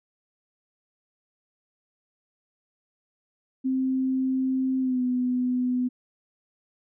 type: tone with pitch glide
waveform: sine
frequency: 261.6 to 250.1 Hz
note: C4 to B3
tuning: 0 to +22 cents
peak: -22 dBFS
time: 3.64-5.89 s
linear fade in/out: 20 ms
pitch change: -78 cents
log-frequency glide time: 4.8-5.02 s
effects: none